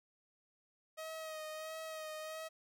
sawtooth tone with vibrato, 630 Hz, D#5, 21 cents sharp, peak -39 dBFS, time 0.97-2.49 s, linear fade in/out 20 ms, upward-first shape sine, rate 1.5 Hz, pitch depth 28 cents each way, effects none

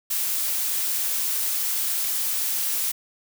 blue noise, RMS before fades -25 dBFS, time 0.1-2.92 s, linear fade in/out 10 ms, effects none

